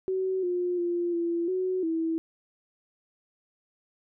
sine tone with pitch steps, 376.9 / 356.1 / 347.3 / 339.9 / 370.8 / 325.9 Hz, F#4 / F4 / F4 / F4 / F#4 / E4, +32 / +34 / -10 / -47 / +4 / -20 cents, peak -25 dBFS, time 0.08-2.18 s, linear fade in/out 0 ms, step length 350 ms, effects none

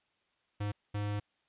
square tone bursts at uneven times, 103.3 Hz, G#2, 9 cents flat, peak -33 dBFS, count 2, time 0.6-0.72 / 0.94-1.2 s, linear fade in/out 10 ms, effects white hiss -75 dBFS RMS until 1.48 s + resampled to 8000 Hz

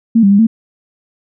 sine tone with pitch steps, 227.8 / 197.8 / 200.9 / 224.7 Hz, A#3 / G3 / G3 / A3, -40 / +16 / +43 / +37 cents, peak -5 dBFS, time 0.15-0.47 s, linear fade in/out 10 ms, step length 80 ms, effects none

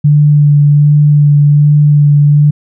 sine tone with vibrato, 146.83 Hz, D3, in tune, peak -3 dBFS, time 0.04-2.51 s, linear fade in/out 10 ms, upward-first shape sine, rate 1.3 Hz, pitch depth 15 cents each way, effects none

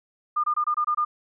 sine tone bursts, 1211 Hz, D#6, 47 cents flat, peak -20 dBFS, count 7, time 0.36-1.05 s, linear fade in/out 10 ms, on 78 ms, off 24 ms, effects none

